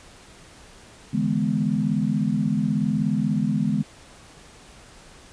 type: chord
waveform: sine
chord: E dominant seventh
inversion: third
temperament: equal with one note detuned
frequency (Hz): 146.83 / 163.3 / 207.7 / 246.9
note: D3 / E3 / G#3 / B3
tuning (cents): 0 / -16 / 0 / 0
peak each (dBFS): -27 / -27 / -23 / -26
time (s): 1.13-3.83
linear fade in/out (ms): 10
effects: pink hiss -48 dBFS RMS until 5.32 s + resampled to 22050 Hz

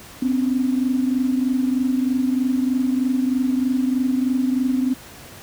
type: tone pair together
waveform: sine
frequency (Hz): 254.9 / 278.1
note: C4 / C#4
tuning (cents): -45 / +6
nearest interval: major second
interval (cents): 151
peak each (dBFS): -18 / -24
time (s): 0.22-4.94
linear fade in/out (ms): 5
effects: pink hiss -41 dBFS RMS until 5.42 s + high-pass 60 Hz 12 dB/octave

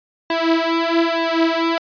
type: tone with flanger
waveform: sawtooth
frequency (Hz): 331.1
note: E4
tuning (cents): +8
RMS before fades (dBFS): -18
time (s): 0.3-1.78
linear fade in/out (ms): 2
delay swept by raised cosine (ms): 1.1 to 5.2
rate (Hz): 1.1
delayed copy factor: +0.95
effects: resampled to 11025 Hz

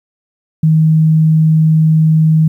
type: tone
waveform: sine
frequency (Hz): 158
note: D#3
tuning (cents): +27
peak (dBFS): -6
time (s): 0.63-2.48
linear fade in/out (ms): 5
effects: 8-bit

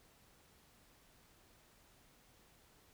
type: silence
effects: pink hiss -67 dBFS RMS until 2.93 s

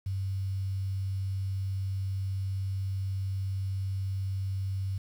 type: tone with quantisation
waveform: sine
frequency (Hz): 96.4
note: G2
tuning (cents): -28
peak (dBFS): -29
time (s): 0.06-4.98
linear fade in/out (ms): 5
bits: 9
effects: none

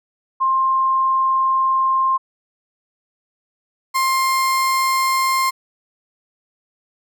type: tone pair in turn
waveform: sine / 35% pulse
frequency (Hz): 1057 / 1057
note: C6 / C6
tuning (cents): +17 / +17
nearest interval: unison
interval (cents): 0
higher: neither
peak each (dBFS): -14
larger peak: neither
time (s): 0.4-2.18 / 3.94-5.51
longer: first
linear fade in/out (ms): 20
effects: none

